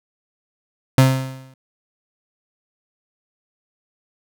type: tone with exponential decay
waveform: 35% pulse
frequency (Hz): 131.8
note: C3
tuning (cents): +13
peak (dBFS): -5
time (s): 0.98-1.54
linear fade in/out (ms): 2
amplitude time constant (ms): 120
effects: none